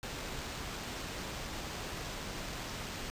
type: noise with sample-and-hold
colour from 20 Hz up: pink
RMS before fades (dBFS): -41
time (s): 0.03-3.1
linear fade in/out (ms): 0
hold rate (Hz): 11025
effects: resampled to 32000 Hz